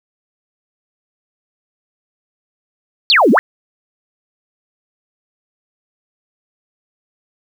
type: exponential two-way sweep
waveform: sine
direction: down then up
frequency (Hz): 4699 to 196 to 1991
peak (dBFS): -7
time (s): 3.1-3.39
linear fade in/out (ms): 0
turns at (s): 3.31
effects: 7-bit